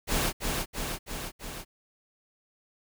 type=noise with echo; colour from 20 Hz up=pink; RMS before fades=-27 dBFS; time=0.07-0.33 s; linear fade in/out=50 ms; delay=330 ms; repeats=4; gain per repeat=-3 dB; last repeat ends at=1.65 s; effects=none